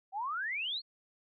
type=exponential sweep; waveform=sine; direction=up; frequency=740 to 4435 Hz; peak=-33 dBFS; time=0.12-0.82 s; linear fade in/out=50 ms; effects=none